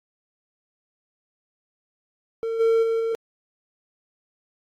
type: tone with level steps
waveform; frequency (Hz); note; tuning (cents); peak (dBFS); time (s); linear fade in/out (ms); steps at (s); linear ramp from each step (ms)
triangle; 453.8; A#4; -47; -22 / -14 / -18 / -20; 2.43-3.15; 0; 2.59 / 2.82 / 2.99; 20
effects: AAC 48 kbps